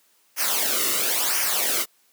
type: noise with flanger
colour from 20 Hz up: white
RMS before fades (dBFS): -23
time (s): 0.36-1.86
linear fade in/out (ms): 50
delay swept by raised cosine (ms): 0.25 to 1.25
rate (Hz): 0.97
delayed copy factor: -0.7
effects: white hiss -62 dBFS RMS until 2.12 s + high-pass 200 Hz 12 dB/octave